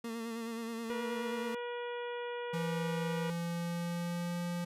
30% pulse tone with vibrato, 229.2 Hz, A#3, 29 cents flat, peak -35 dBFS, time 0.04-1.55 s, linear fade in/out 5 ms, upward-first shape sine, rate 9.4 Hz, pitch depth 35 cents each way
harmonic tone, 482.1 Hz, B4, 42 cents flat, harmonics 1 / 2 / 3 / 4 / 5 / 6 / 7, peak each -38 / -44 / -48 / -50 / -52 / -54 / -55 dBFS, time 0.9-3.3 s, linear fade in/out 0 ms
square tone with pitch glide, 168.7 to 174.04 Hz, E3 to F3, +40 to -6 cents, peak -35 dBFS, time 2.53-4.65 s, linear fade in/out 10 ms, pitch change +54 cents, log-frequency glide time 3.01-4.4 s
effects resampled to 32000 Hz

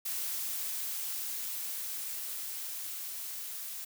blue noise with level ramp, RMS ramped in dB -35 to -41 dBFS, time 0.05-3.85 s, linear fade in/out 10 ms, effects none

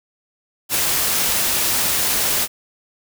white noise, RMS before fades -19 dBFS, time 0.69-2.48 s, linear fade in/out 50 ms, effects none

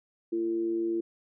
sine tone with amplitude modulation, 340 Hz, F4, 46 cents flat, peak -24 dBFS, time 0.32-1.01 s, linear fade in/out 10 ms, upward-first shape sine, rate 112 Hz, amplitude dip 50%, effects none

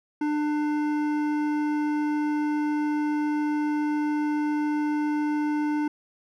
sine tone with hard clipping, 298.8 Hz, D4, 30 cents sharp, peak -25 dBFS, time 0.21-5.88 s, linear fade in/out 5 ms, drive 12 dB, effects none

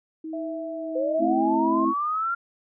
sine tone with tremolo, 317.7 Hz, D#4, 36 cents sharp, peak -30 dBFS, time 0.24-1.39 s, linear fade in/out 5 ms, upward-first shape sine, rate 1.6 Hz, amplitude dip 40%
sine tone with pitch glide, 659.3 to 645.4 Hz, E5 to E5, 0 to -37 cents, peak -31 dBFS, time 0.33-1.85 s, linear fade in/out 5 ms, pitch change -37 cents, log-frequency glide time 0.75-1.04 s
sine linear sweep, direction up, 502 to 1396.9 Hz, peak -23 dBFS, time 0.95-2.35 s, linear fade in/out 10 ms
sine chord, A minor, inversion none, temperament just, 220 / 264 / 330 Hz, A3 / C4 / E4, 0 / +16 / +2 cents, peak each -29 / -26 / -23 dBFS, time 1.18-1.94 s, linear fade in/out 50 ms
effects none

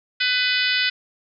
harmonic tone, 500 Hz, B4, 21 cents sharp, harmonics 3 / 4 / 5 / 6 / 7 / 8 / 9 / 10, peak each -24 / -25 / -26 / -27 / -27 / -28 / -29 / -29 dBFS, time 0.2-0.9 s, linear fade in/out 10 ms, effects none

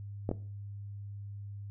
clicks, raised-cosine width 2 ms, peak -18 dBFS, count 2, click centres 0.291 / 0.314 s, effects noise-tail reverb RT60 0.4 s tail -17 dB re dry + added 101 Hz sine -40 dBFS peak until 1.7 s

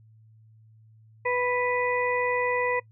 harmonic tone, 493.9 Hz, B4, in tune, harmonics 1 / 2 / 4 / 5, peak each -26 / -29 / -29 / -35 dBFS, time 1.25-2.8 s, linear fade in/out 10 ms, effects noise-tail reverb RT60 0.1 s tail -23 dB re dry + added 110 Hz sine -52 dBFS peak until 2.91 s

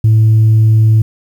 sine tone, 110 Hz, A2, in tune, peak -3 dBFS, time 0.04-1.02 s, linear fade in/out 5 ms, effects tanh soft clip ceiling -3 dBFS + 7-bit

